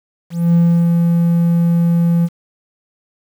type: tone with ADSR envelope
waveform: triangle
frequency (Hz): 170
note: F3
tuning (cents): -46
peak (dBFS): -5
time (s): 0.3-2.29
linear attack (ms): 240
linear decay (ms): 320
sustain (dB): -3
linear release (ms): 48
effects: tanh soft clip ceiling -1 dBFS + 7-bit